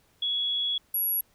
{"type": "tone pair in turn", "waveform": "sine", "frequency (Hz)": [3361, 11344], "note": ["G#7", "F9"], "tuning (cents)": [20, 26], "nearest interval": "octave + major sixth", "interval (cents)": 2106, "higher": "second", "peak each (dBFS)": [-25, -24], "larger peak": "second", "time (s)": [[0.22, 0.78], [0.94, 1.21]], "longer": "first", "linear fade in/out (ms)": 5, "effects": ["pink hiss -65 dBFS RMS until 1.34 s"]}